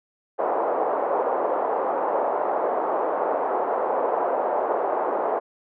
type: band-pass noise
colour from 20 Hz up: pink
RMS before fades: -24 dBFS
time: 0.38-5.4 s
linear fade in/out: 20 ms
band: 450 to 960 Hz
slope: 24 dB/octave
effects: none